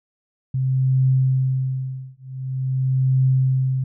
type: tone with tremolo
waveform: sine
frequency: 131.1 Hz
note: C3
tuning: 4 cents sharp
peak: -13 dBFS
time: 0.54-3.84 s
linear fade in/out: 5 ms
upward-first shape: triangle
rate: 0.46 Hz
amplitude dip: 100%
effects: none